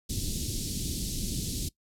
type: band-stop noise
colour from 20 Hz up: pink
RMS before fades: -32 dBFS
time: 0.09-1.69 s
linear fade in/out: 10 ms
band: 320 to 3900 Hz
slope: 24 dB/octave
effects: noise-tail reverb RT60 0.1 s tail -20 dB re dry + low-pass 12000 Hz 12 dB/octave